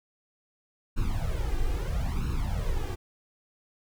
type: noise with flanger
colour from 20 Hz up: brown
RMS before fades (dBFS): -28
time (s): 0.96-2.96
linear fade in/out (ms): 20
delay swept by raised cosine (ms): 0.74 to 2.54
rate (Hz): 0.76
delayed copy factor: +0.9
effects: none